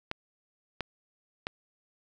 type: clicks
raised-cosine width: 0.3 ms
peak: -16 dBFS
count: 3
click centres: 0.114 / 0.807 / 1.469 s
effects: none

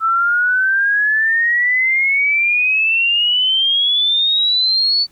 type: exponential sweep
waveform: sine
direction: up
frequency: 1313 to 4500 Hz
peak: -12 dBFS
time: 0-5.07 s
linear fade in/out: 50 ms
effects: pink hiss -55 dBFS RMS until 5.11 s

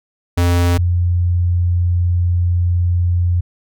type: tone pair in turn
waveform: square / sine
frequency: 87.31 / 87.87 Hz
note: F2 / F2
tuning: 0 / +11 cents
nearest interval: unison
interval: 11 cents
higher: second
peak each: -12 dBFS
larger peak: neither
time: 0.37-0.78 / 0.78-3.41 s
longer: second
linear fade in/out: 10 ms
effects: none

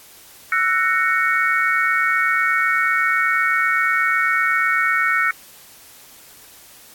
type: chord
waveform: sine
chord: F# dominant seventh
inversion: third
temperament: just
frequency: 1332 / 1480 / 1850 / 2220 Hz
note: E6 / F#6 / A#6 / C#7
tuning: +18 / 0 / -14 / +2 cents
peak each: -21 dBFS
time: 0.52-5.31 s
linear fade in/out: 2 ms
effects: white hiss -45 dBFS RMS until 6.94 s + AAC 64 kbps

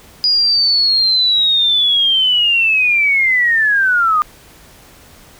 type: linear sweep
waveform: sine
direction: down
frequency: 4921 to 1200 Hz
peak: -10 dBFS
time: 0.24-4.22 s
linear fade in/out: 0 ms
effects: pink hiss -43 dBFS RMS until 5.39 s

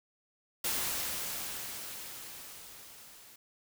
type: noise with level ramp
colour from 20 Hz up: white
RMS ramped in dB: -32 to -55 dBFS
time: 0.64-3.36 s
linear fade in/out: 5 ms
effects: none

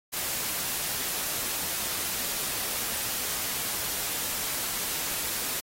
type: noise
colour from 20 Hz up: white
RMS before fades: -31 dBFS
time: 0.12-5.61 s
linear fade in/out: 20 ms
effects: AAC 48 kbps

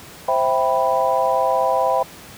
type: chord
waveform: sine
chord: C major seventh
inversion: none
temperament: equal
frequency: 523.3 / 659.3 / 784 / 987.8 Hz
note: C5 / E5 / G5 / B5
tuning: 0 / 0 / 0 / 0 cents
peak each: -21 dBFS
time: 0.28-2.03 s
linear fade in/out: 5 ms
effects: pink hiss -40 dBFS RMS until 2.37 s + high-pass 80 Hz 12 dB/octave

